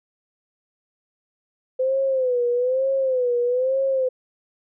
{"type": "tone with vibrato", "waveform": "sine", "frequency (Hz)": 510, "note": "C5", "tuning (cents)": -44, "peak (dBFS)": -18, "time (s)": [1.79, 4.09], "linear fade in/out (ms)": 10, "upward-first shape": "sine", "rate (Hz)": 1.1, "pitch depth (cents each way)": 100, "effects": []}